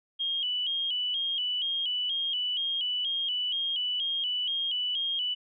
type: tone with vibrato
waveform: sine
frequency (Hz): 3100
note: G7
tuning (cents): -20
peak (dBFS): -27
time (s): 0.19-5.35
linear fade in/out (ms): 20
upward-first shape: square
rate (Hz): 2.1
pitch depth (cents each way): 74
effects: none